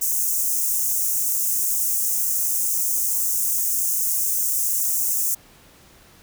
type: high-pass noise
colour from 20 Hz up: white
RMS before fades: -22 dBFS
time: 0.01-5.35 s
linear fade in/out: 10 ms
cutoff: 6100 Hz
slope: 48 dB/octave
effects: pink hiss -51 dBFS RMS until 6.22 s